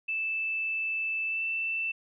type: tone with pitch glide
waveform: sine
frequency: 2637 to 2663 Hz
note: E7 to E7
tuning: 0 to +17 cents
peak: -28 dBFS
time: 0.08-1.92 s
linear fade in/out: 10 ms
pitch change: +17 cents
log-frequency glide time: 1.27-1.43 s
effects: none